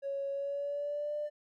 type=tone with pitch glide; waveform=triangle; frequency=554.4 to 594.2 Hz; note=C#5 to D5; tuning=0 to +20 cents; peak=-29 dBFS; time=0.02-1.3 s; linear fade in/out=50 ms; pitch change=+120 cents; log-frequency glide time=0.31-1.15 s; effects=tanh soft clip ceiling -31 dBFS